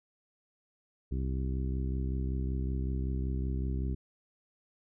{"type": "harmonic tone", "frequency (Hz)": 65.3, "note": "C2", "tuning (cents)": -3, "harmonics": [1, 2, 3, 4, 5, 6], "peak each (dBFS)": [-31, -37, -41, -43, -45, -47], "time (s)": [1.11, 3.95], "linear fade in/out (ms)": 10, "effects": []}